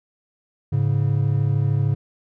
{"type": "tone pair together", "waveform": "triangle", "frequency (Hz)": [106.88, 140], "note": ["A2", "C#3"], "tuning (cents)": [-50, 18], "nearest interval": "perfect fourth", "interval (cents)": 468, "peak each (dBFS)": -18, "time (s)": [0.72, 1.95], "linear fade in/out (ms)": 10, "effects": []}